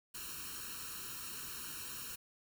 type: noise with comb filter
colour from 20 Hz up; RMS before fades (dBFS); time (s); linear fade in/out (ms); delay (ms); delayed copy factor
white; -45; 0.14-2.16; 10; 0.72; +0.95
effects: none